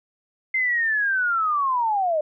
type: linear sweep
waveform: sine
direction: down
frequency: 2093 to 590 Hz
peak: -19 dBFS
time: 0.54-2.21 s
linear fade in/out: 5 ms
effects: none